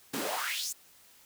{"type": "noise with high-pass filter sweep", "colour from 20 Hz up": "pink", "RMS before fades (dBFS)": -34, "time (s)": [0.13, 0.73], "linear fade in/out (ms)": 10, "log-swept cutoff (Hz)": [210, 8200], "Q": 3.5, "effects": ["white hiss -59 dBFS RMS until 1.25 s"]}